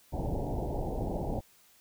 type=low-pass noise; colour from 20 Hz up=pink; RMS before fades=-33 dBFS; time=0.12-1.41 s; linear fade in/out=20 ms; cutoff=890 Hz; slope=96 dB/octave; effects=white hiss -62 dBFS RMS until 1.8 s